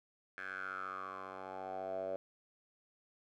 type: tone with band-pass filter sweep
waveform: 10% pulse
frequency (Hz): 94.7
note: F#2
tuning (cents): +41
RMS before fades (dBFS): -43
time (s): 0.38-2.16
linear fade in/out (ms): 0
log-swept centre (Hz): 1700 to 590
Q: 7.6
effects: none